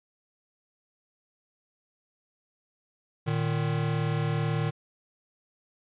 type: tone pair together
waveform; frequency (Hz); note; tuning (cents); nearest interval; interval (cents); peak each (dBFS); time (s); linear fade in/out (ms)
square; 114.53 / 152.8; A#2 / D#3; -30 / -31; perfect fourth; 499; -30 / -28; 3.26-4.71; 20
effects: resampled to 8000 Hz